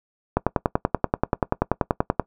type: click train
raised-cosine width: 1 ms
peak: -4 dBFS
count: 20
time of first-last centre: 0.37-2.197 s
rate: 10.4 Hz
effects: noise-tail reverb RT60 0.1 s tail -20 dB re dry